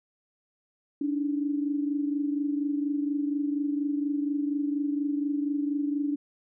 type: tone pair together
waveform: sine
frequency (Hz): 286.9 / 311.1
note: D4 / D#4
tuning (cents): -40 / 0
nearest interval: minor second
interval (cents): 140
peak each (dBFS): -26 / -33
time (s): 1.01-6.16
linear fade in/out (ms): 5
effects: none